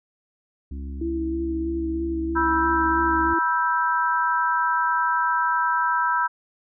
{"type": "harmonic tone", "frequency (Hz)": 68.8, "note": "C#2", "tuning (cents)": -12, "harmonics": [1, 3, 4, 5], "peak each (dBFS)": [-30, -41, -41, -49], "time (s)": [0.71, 3.34], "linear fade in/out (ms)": 5}
{"type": "tone with vibrato", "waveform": "sine", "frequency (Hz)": 329.4, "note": "E4", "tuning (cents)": -1, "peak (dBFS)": -24, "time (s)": [1.01, 3.39], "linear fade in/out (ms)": 5, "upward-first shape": "sine", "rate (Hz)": 3.1, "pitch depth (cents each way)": 22}
{"type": "chord", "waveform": "sine", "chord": "E minor", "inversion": "second", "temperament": "equal with one note detuned", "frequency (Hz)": [975.3, 1318.5, 1568], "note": ["B5", "E6", "G6"], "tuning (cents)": [-22, 0, 0], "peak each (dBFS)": [-22, -24, -25], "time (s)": [2.35, 6.28], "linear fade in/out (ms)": 20}
{"effects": []}